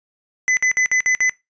square tone bursts, 2016 Hz, B6, 35 cents sharp, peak -15 dBFS, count 6, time 0.48-1.295 s, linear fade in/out 0 ms, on 90 ms, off 55 ms, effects noise-tail reverb RT60 0.2 s tail -21 dB re dry + resampled to 16000 Hz

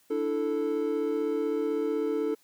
triangle chord, D suspended second, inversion none, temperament equal, 293.7 / 329.6 / 440 Hz, D4 / E4 / A4, 0 / 0 / 0 cents, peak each -30 / -31 / -26 dBFS, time 0.1-2.35 s, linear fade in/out 10 ms, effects white hiss -64 dBFS RMS until 2.43 s + high-pass 100 Hz 12 dB/octave

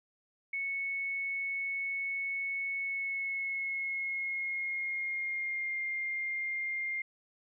sine tone with pitch glide, 2208 to 2112 Hz, C#7 to C7, -7 to +16 cents, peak -32 dBFS, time 0.53-7.02 s, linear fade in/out 5 ms, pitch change -77 cents, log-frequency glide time 2.78-5.8 s, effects none

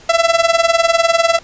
sawtooth tone with tremolo, 669 Hz, E5, 25 cents sharp, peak -3 dBFS, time 0.09-1.39 s, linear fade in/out 5 ms, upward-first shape triangle, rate 20 Hz, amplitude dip 90%, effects pink hiss -42 dBFS RMS until 1.43 s + resampled to 16000 Hz

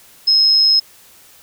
sine tone, 5150 Hz, E8, 41 cents flat, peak -9 dBFS, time 0.27-0.8 s, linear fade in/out 10 ms, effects white hiss -46 dBFS RMS until 1.42 s

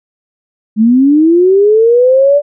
sine linear sweep, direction up, 209 to 587.3 Hz, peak -4 dBFS, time 0.76-2.42 s, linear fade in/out 50 ms, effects none

